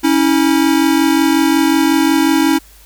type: tone pair together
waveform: square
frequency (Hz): 277.2 / 322.7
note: C#4 / E4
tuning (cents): 0 / -37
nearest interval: minor third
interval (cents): 263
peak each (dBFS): -14 / -13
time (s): 0.03-2.59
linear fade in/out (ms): 20
effects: added 50 Hz sine -43 dBFS peak until 2.85 s + white hiss -45 dBFS RMS until 2.85 s